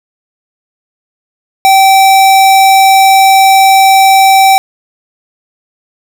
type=tone; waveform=square; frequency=774 Hz; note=G5; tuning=22 cents flat; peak=-3 dBFS; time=1.65-4.58 s; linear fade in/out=0 ms; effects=none

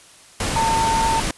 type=tone in noise; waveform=sine; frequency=902 Hz; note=A5; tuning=43 cents sharp; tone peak=-17 dBFS; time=0.56-1.2 s; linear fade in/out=2 ms; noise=pink; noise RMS=-23 dBFS; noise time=0.4-1.31 s; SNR=+3 dB; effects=white hiss -47 dBFS RMS until 1.37 s + resampled to 24000 Hz

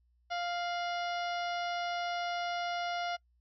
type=harmonic tone with a mistuned harmonic; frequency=698.5 Hz; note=F5; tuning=in tune; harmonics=1 / 2 / 3 / 4 / 5 / 6 / 7 / 8; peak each=-34 / -40 / -44 / -46 / -48 / -50 / -51 / -52 dBFS; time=0.3-3.17 s; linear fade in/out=20 ms; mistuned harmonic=4; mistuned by=+66 cents; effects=noise-tail reverb RT60 0.1 s tail -24 dB re dry + added 60 Hz sine -67 dBFS peak until 3.4 s

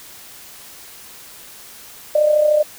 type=tone with amplitude modulation; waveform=sine; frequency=603 Hz; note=D5; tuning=46 cents sharp; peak=-9 dBFS; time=2.15-2.63 s; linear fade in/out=5 ms; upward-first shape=sine; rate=33.3 Hz; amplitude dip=55%; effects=white hiss -40 dBFS RMS until 2.78 s

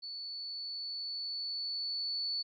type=tone with level ramp; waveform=sine; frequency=4456 Hz; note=C#8; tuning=8 cents sharp; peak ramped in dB=-40 to -32 dBFS; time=0.02-2.43 s; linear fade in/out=20 ms; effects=none

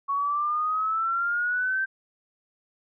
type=exponential sweep; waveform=sine; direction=up; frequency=1108.7 to 1568 Hz; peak=-23 dBFS; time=0.08-1.86 s; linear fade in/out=20 ms; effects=none

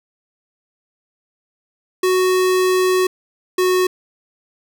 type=tone pair in turn; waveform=square; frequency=370 / 367.7 Hz; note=F#4 / F#4; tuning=0 / -11 cents; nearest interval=unison; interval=11 cents; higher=first; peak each=-14 dBFS; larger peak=neither; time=2.03-3.07 / 3.58-3.87 s; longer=first; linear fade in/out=5 ms; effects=none

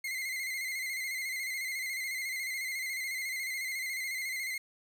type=tone with vibrato; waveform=40% pulse; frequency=2095 Hz; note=C7; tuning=2 cents sharp; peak=-33 dBFS; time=0.04-4.58 s; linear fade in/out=5 ms; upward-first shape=square; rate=14 Hz; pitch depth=45 cents each way; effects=none

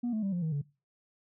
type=tone with pitch steps; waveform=sine; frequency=240.8 / 217 / 195.59 / 176.28 / 158.87 / 143.18 Hz; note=B3 / A3 / G3 / F3 / D#3 / D3; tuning=-44 / -24 / -4 / +16 / +36 / -44 cents; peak=-27 dBFS; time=0.03-0.618 s; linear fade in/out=10 ms; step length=98 ms; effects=noise-tail reverb RT60 0.3 s tail -22 dB re dry + tanh soft clip ceiling -27 dBFS

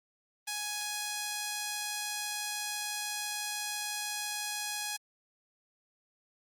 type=tone; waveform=5% pulse; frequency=834 Hz; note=G#5; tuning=7 cents sharp; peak=-22 dBFS; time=0.47-4.97 s; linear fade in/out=10 ms; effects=Opus 32 kbps

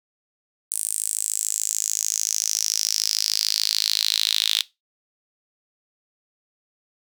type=tone with high-pass filter sweep; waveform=sawtooth; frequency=53.5 Hz; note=A1; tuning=48 cents flat; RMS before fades=-24 dBFS; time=0.71-4.62 s; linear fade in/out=0 ms; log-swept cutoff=9100 to 3600 Hz; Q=5.6; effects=noise-tail reverb RT60 0.2 s tail -18 dB re dry

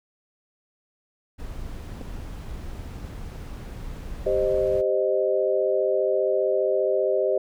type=noise; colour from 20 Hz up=brown; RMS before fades=-35 dBFS; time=1.38-4.82 s; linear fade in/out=20 ms
type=clicks; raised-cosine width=2 ms; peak=-23 / -25 dBFS; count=2; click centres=2.012 / 2.016 s
type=chord; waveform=sine; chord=C minor; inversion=second; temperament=equal with one note detuned; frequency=392 / 523.3 / 618.3 Hz; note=G4 / C5 / Eb5; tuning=0 / 0 / -11 cents; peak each=-24 / -24 / -24 dBFS; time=4.26-7.38 s; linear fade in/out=5 ms
effects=none

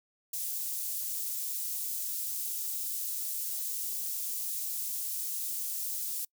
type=high-pass noise; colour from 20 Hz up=white; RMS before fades=-35 dBFS; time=0.33-6.25 s; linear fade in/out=5 ms; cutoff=7400 Hz; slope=12 dB/octave; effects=noise-tail reverb RT60 0.1 s tail -26 dB re dry

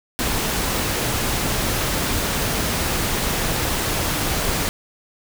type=noise; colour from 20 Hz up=pink; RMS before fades=-22 dBFS; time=0.19-4.69 s; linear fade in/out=0 ms; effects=none

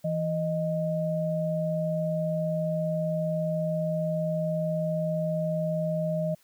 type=tone pair together; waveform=sine; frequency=164.81 / 620.4 Hz; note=E3 / D#5; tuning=0 / -5 cents; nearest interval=octave + major seventh; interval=2295 cents; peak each=-28 dBFS; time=0.04-6.35 s; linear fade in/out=10 ms; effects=white hiss -63 dBFS RMS until 6.43 s

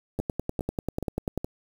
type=two click trains; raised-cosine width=2 ms; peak=-14 / -17 dBFS; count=13 / 4; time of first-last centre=0.2-1.376 / 0.19-1.445 s; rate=10.2 / 2.39 Hz; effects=7-bit

